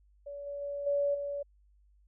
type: tone with level steps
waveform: sine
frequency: 570 Hz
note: C#5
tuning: 48 cents sharp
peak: -39 / -36 / -34 / -26 / -33 dBFS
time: 0.26-1.43 s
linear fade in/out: 10 ms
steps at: 0.46 / 0.61 / 0.86 / 1.14 s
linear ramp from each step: 10 ms
effects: added 50 Hz sine -61 dBFS peak until 2.07 s